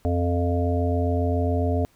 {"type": "harmonic tone", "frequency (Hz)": 87.31, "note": "F2", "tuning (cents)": 0, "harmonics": [1, 3, 5, 7, 8], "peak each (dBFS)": [-22, -27, -29, -30, -31], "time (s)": [0.05, 1.85], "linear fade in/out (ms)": 0, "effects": ["pink hiss -61 dBFS RMS until 1.95 s"]}